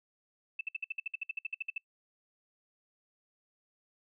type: tone bursts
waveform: sine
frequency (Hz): 2637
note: E7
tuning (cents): 0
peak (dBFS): -32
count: 16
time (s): 0.59-1.78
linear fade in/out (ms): 5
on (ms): 20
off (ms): 58
effects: noise-tail reverb RT60 0.1 s tail -24 dB re dry